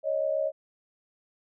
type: tone pair together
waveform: sine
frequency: 554.4 / 622.3 Hz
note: C#5 / D#5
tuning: 0 / 0 cents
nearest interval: major second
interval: 200 cents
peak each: -28 / -27 dBFS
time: 0.03-0.52 s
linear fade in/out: 50 ms
effects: none